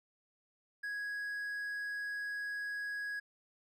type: tone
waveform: triangle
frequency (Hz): 1661.2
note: G#6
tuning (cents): 0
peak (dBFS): -35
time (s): 0.83-3.2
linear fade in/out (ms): 10
effects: none